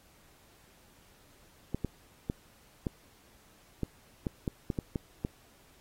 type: clicks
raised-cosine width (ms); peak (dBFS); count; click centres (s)
3; -18; 11; 1.746 / 1.847 / 2.299 / 2.868 / 3.833 / 4.268 / 4.478 / 4.702 / 4.788 / 4.958 / 5.249
effects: pink hiss -62 dBFS RMS until 5.8 s + AAC 48 kbps